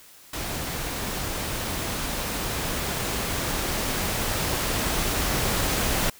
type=noise with level ramp; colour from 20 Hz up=pink; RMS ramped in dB=-31 to -24 dBFS; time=0.33-6.1 s; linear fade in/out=5 ms; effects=white hiss -50 dBFS RMS until 6.19 s